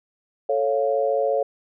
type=chord; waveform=sine; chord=A augmented; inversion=none; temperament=equal; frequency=440 / 554.4 / 698.5 Hz; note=A4 / C#5 / E#5; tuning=0 / 0 / 0 cents; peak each=-24 / -21 / -26 dBFS; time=0.49-1.43 s; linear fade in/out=5 ms; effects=none